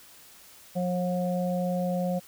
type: harmonic tone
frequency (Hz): 179.7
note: F3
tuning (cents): +50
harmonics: 1 / 3 / 4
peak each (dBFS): -27 / -30 / -35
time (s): 0.75-2.2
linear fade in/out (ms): 20
effects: white hiss -52 dBFS RMS until 2.27 s